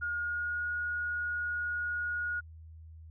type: tone with pitch glide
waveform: sine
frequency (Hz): 1428 to 1443.8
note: F6 to F#6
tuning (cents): +38 to -43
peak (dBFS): -31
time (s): 0.01-2.41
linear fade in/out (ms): 20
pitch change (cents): +19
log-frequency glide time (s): 0.19-0.68
effects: added 80 Hz sine -47 dBFS peak until 3.1 s